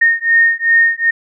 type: beating tone pair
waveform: sine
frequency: 1840 / 1842.6 Hz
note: A#6 / A#6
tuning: -23 / -21 cents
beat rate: 2.6 Hz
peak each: -12 dBFS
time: 0.01-1.11 s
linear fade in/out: 10 ms
effects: none